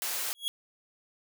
white high-pass noise, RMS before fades -33 dBFS, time 0.02-0.33 s, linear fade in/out 0 ms, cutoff 500 Hz, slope 12 dB/octave
45% pulse tone with exponential growth, 3322 Hz, G#7, in tune, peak -24 dBFS, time 0.35-0.48 s, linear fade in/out 0 ms, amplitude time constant 27 ms
effects none

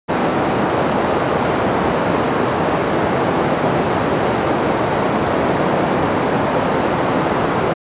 white band-pass noise, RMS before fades -17 dBFS, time 0.08-7.74 s, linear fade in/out 20 ms, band 120 to 780 Hz, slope 12 dB/octave, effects resampled to 8000 Hz

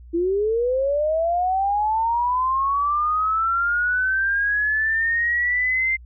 sine linear sweep, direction up, 329.6 to 2100 Hz, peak -18 dBFS, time 0.13-5.97 s, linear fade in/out 20 ms, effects added 60 Hz sine -40 dBFS peak until 6.05 s

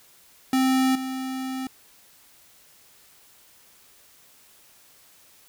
square tone with level steps, 261.6 Hz, C4, in tune, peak -19 / -29 dBFS, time 0.53-1.67 s, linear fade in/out 2 ms, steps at 0.95 s, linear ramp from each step 5 ms, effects white hiss -55 dBFS RMS until 5.48 s

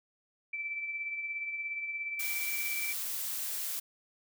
sine tone with tremolo, 2327 Hz, D7, 17 cents flat, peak -32 dBFS, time 0.53-2.93 s, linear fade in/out 5 ms, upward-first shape triangle, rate 17 Hz, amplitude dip 50%
blue noise, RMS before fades -36 dBFS, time 2.19-3.8 s, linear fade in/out 10 ms
effects none

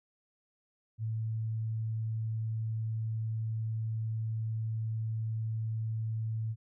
sine tone, 111.1 Hz, A2, 17 cents sharp, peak -31 dBFS, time 0.98-6.56 s, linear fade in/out 50 ms, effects none

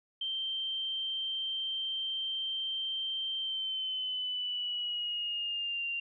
sine tone with pitch glide, 3136 to 2778 Hz, G7 to F7, 0 to -10 cents, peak -32 dBFS, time 0.21-6 s, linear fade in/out 5 ms, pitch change -210 cents, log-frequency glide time 3.39-5.85 s, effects none

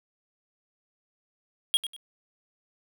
square tone with echo, 3269 Hz, G#7, 28 cents flat, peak -20 dBFS, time 1.74-1.77 s, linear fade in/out 0 ms, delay 97 ms, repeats 2, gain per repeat -11 dB, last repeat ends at 1.964 s, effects none

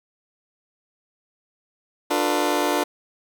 20% pulse chord, B half-diminished seventh, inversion first, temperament just, 296.3 / 355.6 / 444.5 / 493.9 Hz, D4 / F4 / A4 / B4, +15 / +31 / +18 / 0 cents, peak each -19 / -20 / -23 / -23 dBFS, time 2.1-2.84 s, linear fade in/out 10 ms, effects none

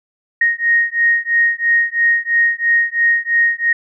sine beating tone pair, 1864.7 / 1867.7 Hz, A#6 / A#6, 0 / +3 cents, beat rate 3 Hz, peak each -15 dBFS, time 0.41-3.73 s, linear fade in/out 5 ms, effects none

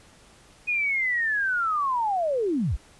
sine linear sweep, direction down, 2489 to 34.93 Hz, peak -22 dBFS, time 0.67-2.77 s, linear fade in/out 20 ms, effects pink hiss -54 dBFS RMS until 2.99 s + resampled to 24000 Hz

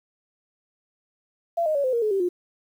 sine tone with pitch steps, 679 / 619.1 / 564.4 / 514.6 / 469.2 / 427.7 / 390 / 355.6 Hz, F5 / D#5 / C#5 / C5 / A#4 / A4 / G4 / F4, -49 / -9 / +31 / -29 / +11 / -49 / -9 / +31 cents, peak -20 dBFS, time 1.57-2.29 s, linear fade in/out 10 ms, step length 90 ms, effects 9-bit

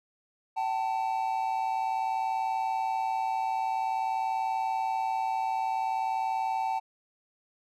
triangle tone pair together, 767 / 887.5 Hz, G5 / A5, -38 / +15 cents, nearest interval minor third, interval 253 cents, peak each -28 dBFS, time 0.56-6.8 s, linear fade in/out 20 ms, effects none

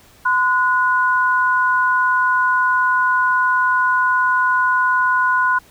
sine tone pair together, 1021.4 / 1460 Hz, C6 / F#6, -42 / -24 cents, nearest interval tritone, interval 618 cents, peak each -16 dBFS, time 0.25-5.59 s, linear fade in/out 10 ms, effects pink hiss -49 dBFS RMS until 5.7 s

